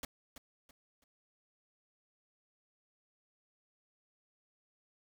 pink noise with echo, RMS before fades -41 dBFS, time 0.03-0.05 s, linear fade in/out 2 ms, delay 330 ms, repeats 3, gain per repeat -10 dB, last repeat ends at 1.04 s, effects none

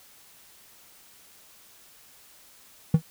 triangle tone with exponential decay, 160.1 Hz, D#3, 50 cents sharp, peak -9 dBFS, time 2.94-3.02 s, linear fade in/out 5 ms, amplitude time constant 16 ms, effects white hiss -54 dBFS RMS until 3.1 s

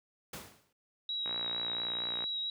pink noise with exponential decay, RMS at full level -39 dBFS, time 0.33-0.73 s, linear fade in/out 5 ms, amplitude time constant 86 ms
sine tone with vibrato, 3856 Hz, B7, 42 cents flat, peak -33 dBFS, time 1.09-2.5 s, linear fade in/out 2 ms, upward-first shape sine, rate 4.4 Hz, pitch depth 15 cents each way
click train, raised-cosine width 0.5 ms, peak -27 dBFS, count 59, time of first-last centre 1.26-2.24 s, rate 59.2 Hz
effects high-pass 100 Hz 12 dB/octave

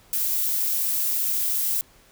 violet noise, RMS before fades -24 dBFS, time 0.13-1.81 s, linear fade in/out 0 ms, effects pink hiss -55 dBFS RMS until 2.11 s

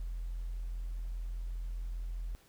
sine tone, 42.49 Hz, F1, 47 cents flat, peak -34 dBFS, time 0-2.35 s, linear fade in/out 0 ms, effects tanh soft clip ceiling -32 dBFS + pink hiss -64 dBFS RMS until 2.48 s

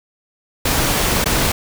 pink noise with dropouts, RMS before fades -17 dBFS, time 0.65-1.52 s, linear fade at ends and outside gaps 5 ms, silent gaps 1.243-1.258 s, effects none

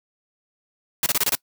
white noise bursts, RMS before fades -20 dBFS, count 6, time 1.03-1.352 s, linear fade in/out 2 ms, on 32 ms, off 26 ms, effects noise-tail reverb RT60 0.1 s tail -23 dB re dry

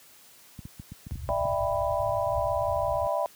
clicks, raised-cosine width 5 ms, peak -26 dBFS, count 9, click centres 0.591 / 0.654 / 0.798 / 0.92 / 1.068 / 1.12 / 1.156 / 1.302 / 1.454 s
pink low-pass noise, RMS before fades -34 dBFS, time 1.11-3.07 s, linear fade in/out 0 ms, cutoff 130 Hz, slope 96 dB/octave
sine chord, E minor seventh, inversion third, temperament just, 593.3 / 659.3 / 791.1 / 988.9 Hz, D5 / E5 / G5 / B5, +18 / 0 / +16 / +2 cents, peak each -29 / -29 / -33 / -31 dBFS, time 1.29-3.26 s, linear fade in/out 0 ms
effects white hiss -54 dBFS RMS until 3.35 s + high-pass 60 Hz 12 dB/octave

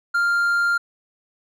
triangle tone, 1396.9 Hz, F6, in tune, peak -15 dBFS, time 0.14-0.78 s, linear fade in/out 10 ms, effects none

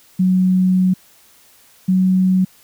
sine tone pair in turn, 185 / 186.29 Hz, F#3 / F#3, 0 / +12 cents, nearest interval unison, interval 12 cents, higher second, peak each -11 dBFS, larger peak neither, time 0.19-0.94 / 1.88-2.45 s, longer first, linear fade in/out 10 ms, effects white hiss -50 dBFS RMS until 2.63 s

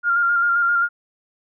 sine tone with vibrato, 1400 Hz, F6, 4 cents sharp, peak -15 dBFS, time 0.03-0.89 s, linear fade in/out 50 ms, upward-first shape square, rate 7.6 Hz, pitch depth 21 cents each way, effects none

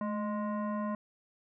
sine tone with frequency modulation, 213.7 Hz, G#3, 50 cents sharp, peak -31 dBFS, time 0.01-0.95 s, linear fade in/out 2 ms, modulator 831 Hz, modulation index 0.9, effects none

